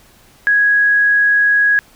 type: tone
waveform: sine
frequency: 1661.2 Hz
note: G#6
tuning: in tune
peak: -9 dBFS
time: 0.47-1.79 s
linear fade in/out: 0 ms
effects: pink hiss -48 dBFS RMS until 1.95 s